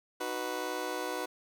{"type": "chord", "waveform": "20% pulse", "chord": "B major", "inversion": "first", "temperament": "just", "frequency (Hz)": [308.7, 370.4, 493.9], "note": ["D#4", "F#4", "B4"], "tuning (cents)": [-14, 2, 0], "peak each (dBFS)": [-35, -33, -32], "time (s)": [0.2, 1.26], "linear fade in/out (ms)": 10, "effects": []}